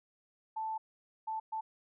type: tone bursts at uneven times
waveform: sine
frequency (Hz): 880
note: A5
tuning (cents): 0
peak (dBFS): -34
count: 3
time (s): 0.56-0.78 / 1.27-1.4 / 1.52-1.61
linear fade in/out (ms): 10
effects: none